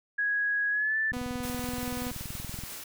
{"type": "tone with pitch glide", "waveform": "sine", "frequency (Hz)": [1661.2, 1760], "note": ["G#6", "A6"], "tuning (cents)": [0, 0], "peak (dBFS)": -25, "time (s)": [0.18, 1.12], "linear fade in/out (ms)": 10, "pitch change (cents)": 100, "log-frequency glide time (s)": [0.7, 0.97]}
{"type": "click train", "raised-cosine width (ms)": 5, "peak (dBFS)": -27, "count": 33, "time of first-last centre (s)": [1.12, 2.637], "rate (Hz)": 21.1}
{"type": "tone", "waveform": "sawtooth", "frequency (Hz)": 247.5, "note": "B3", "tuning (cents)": 4, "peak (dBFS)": -29, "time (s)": [1.13, 2.11], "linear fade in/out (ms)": 5}
{"type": "noise with tremolo", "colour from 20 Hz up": "white", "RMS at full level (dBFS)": -40, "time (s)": [1.43, 2.84], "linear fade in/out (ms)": 5, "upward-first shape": "triangle", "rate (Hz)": 5.6, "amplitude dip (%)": 25}
{"effects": []}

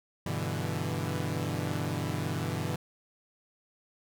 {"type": "chord", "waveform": "sawtooth", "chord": "E minor seventh", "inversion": "first", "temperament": "equal", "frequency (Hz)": [98, 123.47, 146.83, 164.81], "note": ["G2", "B2", "D3", "E3"], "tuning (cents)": [0, 0, 0, 0], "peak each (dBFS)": -32, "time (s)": [0.26, 2.76], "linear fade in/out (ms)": 5, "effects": []}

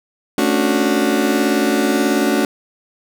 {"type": "chord", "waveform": "35% pulse", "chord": "D major seventh", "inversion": "second", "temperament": "just", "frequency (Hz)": [220.2, 275.3, 293.7, 367.1], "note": ["A3", "C#4", "D4", "F#4"], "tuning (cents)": [2, -12, 0, -14], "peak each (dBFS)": -18, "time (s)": [0.38, 2.45], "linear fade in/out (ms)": 2, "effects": []}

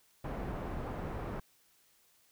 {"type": "low-pass noise", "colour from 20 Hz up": "pink", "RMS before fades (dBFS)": -39, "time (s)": [0.24, 1.4], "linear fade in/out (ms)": 5, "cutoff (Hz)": 1100, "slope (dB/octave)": 12, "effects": ["white hiss -68 dBFS RMS until 2.31 s"]}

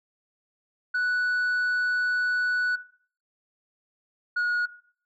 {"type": "tone pair in turn", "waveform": "sine", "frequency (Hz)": [1480, 1449.5], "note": ["F#6", "F#6"], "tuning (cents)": [0, -36], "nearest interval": "unison", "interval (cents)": 36, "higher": "first", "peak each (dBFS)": -20, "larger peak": "neither", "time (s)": [[0.94, 2.76], [4.36, 4.66]], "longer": "first", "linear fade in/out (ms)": 10, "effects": ["noise-tail reverb RT60 0.5 s tail -17 dB re dry", "tanh soft clip ceiling -22 dBFS"]}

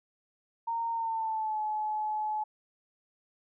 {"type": "tone with pitch glide", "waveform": "sine", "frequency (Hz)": [922, 855.3], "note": ["A#5", "A5"], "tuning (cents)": [-19, -49], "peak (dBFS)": -29, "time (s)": [0.67, 2.44], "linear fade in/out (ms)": 10, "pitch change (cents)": -130, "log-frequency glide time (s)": [0.91, 1.6], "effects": []}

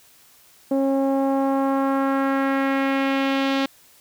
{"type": "tone with low-pass filter sweep", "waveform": "sawtooth", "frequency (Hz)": 271.6, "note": "C#4", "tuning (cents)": -35, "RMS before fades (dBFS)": -21, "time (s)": [0.71, 3.66], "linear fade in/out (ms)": 5, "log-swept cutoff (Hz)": [550, 3800], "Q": 1.7, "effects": ["white hiss -53 dBFS RMS until 4 s"]}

